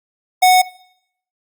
square tone, 737 Hz, F#5, 7 cents flat, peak -8 dBFS, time 0.42-0.62 s, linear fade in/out 10 ms, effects noise-tail reverb RT60 0.7 s tail -20 dB re dry + Opus 48 kbps

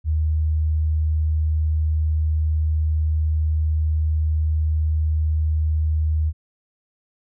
sine tone, 77.8 Hz, D#2, in tune, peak -17 dBFS, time 0.04-6.33 s, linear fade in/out 50 ms, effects none

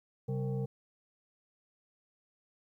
sine tone with frequency modulation, 132.5 Hz, C3, 22 cents sharp, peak -31 dBFS, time 0.28-0.66 s, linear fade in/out 10 ms, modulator 326 Hz, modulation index 0.87, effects 12-bit

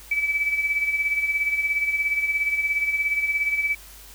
sine tone with tremolo, 2300 Hz, D7, 37 cents flat, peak -18 dBFS, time 0.11-3.75 s, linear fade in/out 5 ms, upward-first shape sine, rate 17 Hz, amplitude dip 60%, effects added 50 Hz sine -47 dBFS peak until 4.14 s + white hiss -46 dBFS RMS until 4.14 s

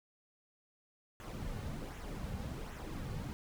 brown noise with flanger, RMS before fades -42 dBFS, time 1.2-3.33 s, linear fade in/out 0 ms, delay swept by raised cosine 0.21 to 3.11 ms, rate 1.3 Hz, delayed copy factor -0.55, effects none

